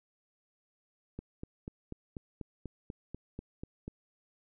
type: click train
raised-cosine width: 3 ms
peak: -27 dBFS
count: 12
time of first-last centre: 1.19-3.879 s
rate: 4.09 Hz
effects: none